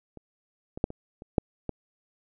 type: clicks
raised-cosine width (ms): 2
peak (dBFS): -30 / -23 / -9 / -25 / -29 / -7 / -17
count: 7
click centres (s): 0.173 / 0.775 / 0.841 / 0.904 / 1.221 / 1.382 / 1.693
effects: none